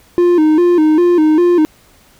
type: tone with vibrato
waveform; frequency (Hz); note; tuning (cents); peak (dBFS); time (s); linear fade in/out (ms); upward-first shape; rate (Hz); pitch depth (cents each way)
triangle; 329.6; E4; 0; -5; 0.18-1.65; 0; square; 2.5; 110
effects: pink hiss -48 dBFS RMS until 2.19 s